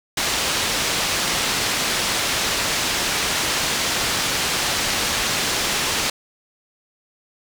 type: low-pass noise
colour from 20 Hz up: white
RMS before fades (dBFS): -22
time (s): 0.17-6.1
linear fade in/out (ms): 5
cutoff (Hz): 5700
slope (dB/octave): 12
effects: none